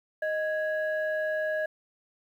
sine tone pair together, 622.3 / 1661.3 Hz, D#5 / G#6, 0 / 0 cents, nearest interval octave + perfect fourth, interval 1700 cents, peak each -27 / -31 dBFS, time 0.22-1.66 s, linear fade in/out 5 ms, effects tanh soft clip ceiling -20 dBFS + 10-bit

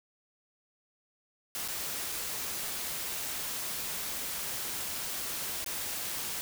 white noise with dropouts, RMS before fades -36 dBFS, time 1.55-6.41 s, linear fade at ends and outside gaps 0 ms, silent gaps 1.678-1.685 / 5.644-5.662 s, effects none

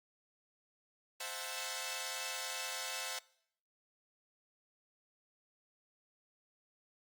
5% pulse chord, F# half-diminished seventh, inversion second, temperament equal, 523.3 / 659.3 / 740 / 880 Hz, C5 / E5 / F#5 / A5, 0 / 0 / 0 / 0 cents, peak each -33 dBFS, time 1.2-3.19 s, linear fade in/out 5 ms, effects noise-tail reverb RT60 0.7 s tail -23 dB re dry + Opus 32 kbps

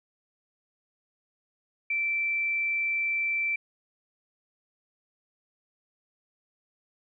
sine tone, 2336 Hz, D7, 10 cents flat, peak -25 dBFS, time 1.9-3.56 s, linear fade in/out 5 ms, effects none

